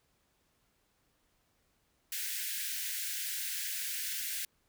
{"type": "high-pass noise", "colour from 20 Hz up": "white", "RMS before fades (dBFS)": -37, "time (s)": [2.12, 4.45], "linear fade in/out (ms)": 2, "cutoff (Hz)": 1500, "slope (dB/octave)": 96, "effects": ["pink hiss -74 dBFS RMS until 4.68 s"]}